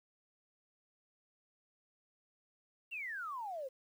sine exponential sweep, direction down, 2820 to 503 Hz, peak -39 dBFS, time 2.91-3.69 s, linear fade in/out 20 ms, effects 11-bit

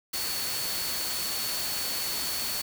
sine tone in noise, 4435 Hz, C#8, in tune, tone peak -34 dBFS, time 0.13-2.62 s, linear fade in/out 10 ms, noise white, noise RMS -32 dBFS, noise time 0.13-2.62 s, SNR -5 dB, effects none

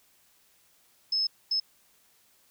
sine tone bursts at uneven times, 5200 Hz, E8, 24 cents flat, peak -24 dBFS, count 2, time 1.12-1.27 / 1.51-1.6 s, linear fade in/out 5 ms, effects white hiss -64 dBFS RMS until 2.5 s

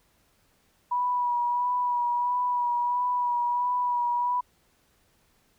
sine tone with vibrato, 975 Hz, B5, 23 cents flat, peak -23 dBFS, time 0.91-4.41 s, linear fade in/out 10 ms, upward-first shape sine, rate 1.5 Hz, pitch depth 23 cents each way, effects pink hiss -66 dBFS RMS until 5.58 s

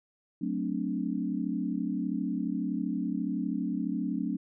sine chord, D dominant seventh, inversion first, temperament equal, 185 / 220 / 261.6 / 293.7 Hz, F#3 / A3 / C4 / D4, 0 / 0 / 0 / 0 cents, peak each -34 dBFS, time 0.41-4.37 s, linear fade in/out 10 ms, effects none

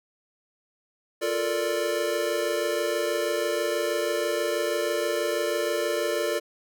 square chord, Bb major seventh, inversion second, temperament equal, 349.2 / 440 / 466.2 / 587.3 Hz, F4 / A4 / Bb4 / D5, 0 / 0 / 0 / 0 cents, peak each -32 / -31 / -32 / -29 dBFS, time 1.21-6.4 s, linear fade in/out 20 ms, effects none

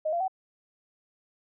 sine tone with pitch steps, 622.3 / 686.5 / 757.3 Hz, D#5 / F5 / F#5, 0 / -30 / +40 cents, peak -25 dBFS, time 0.05-0.281 s, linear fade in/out 10 ms, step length 77 ms, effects none

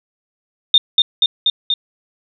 sine tone with echo, 3636 Hz, A#7, 44 cents flat, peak -5 dBFS, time 0.74-0.78 s, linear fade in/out 2 ms, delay 240 ms, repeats 4, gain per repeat -2 dB, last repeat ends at 1.74 s, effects none

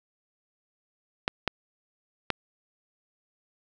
clicks, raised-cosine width 0.3 ms, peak -8 dBFS, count 3, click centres 1.279 / 1.477 / 2.303 s, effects none

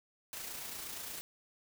white noise with amplitude modulation, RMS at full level -42 dBFS, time 0.33-1.21 s, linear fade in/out 0 ms, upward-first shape sine, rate 28.5 Hz, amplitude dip 35%, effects none

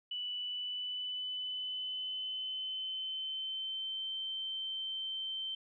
sine tone with pitch glide, 2967 to 3106 Hz, F#7 to G7, +4 to -17 cents, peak -36 dBFS, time 0.11-5.55 s, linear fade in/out 5 ms, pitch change +79 cents, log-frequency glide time 0.35-4.12 s, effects none

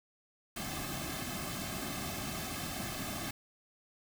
pink noise with comb filter, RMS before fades -39 dBFS, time 0.56-3.31 s, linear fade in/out 5 ms, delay 2.1 ms, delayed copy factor -0.8, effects none

